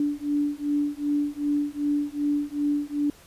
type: beating tone pair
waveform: sine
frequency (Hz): 290 / 292.6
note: D4 / D4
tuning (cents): -22 / -6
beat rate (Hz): 2.6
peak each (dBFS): -26 / -26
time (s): 0-3.1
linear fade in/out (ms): 2
effects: pink hiss -52 dBFS RMS until 3.26 s + resampled to 32000 Hz